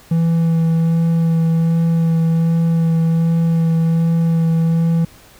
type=tone with vibrato; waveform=triangle; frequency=164.9 Hz; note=E3; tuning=1 cent sharp; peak=-10 dBFS; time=0.11-5.05 s; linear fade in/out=5 ms; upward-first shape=sine; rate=1.3 Hz; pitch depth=12 cents each way; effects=pink hiss -45 dBFS RMS until 5.39 s